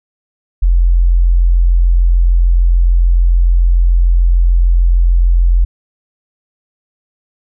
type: tone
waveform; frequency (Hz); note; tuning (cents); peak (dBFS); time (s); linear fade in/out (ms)
sine; 43.4; F1; -10; -6; 0.62-5.65; 10
effects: none